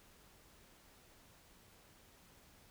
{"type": "silence", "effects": ["pink hiss -64 dBFS RMS until 2.7 s"]}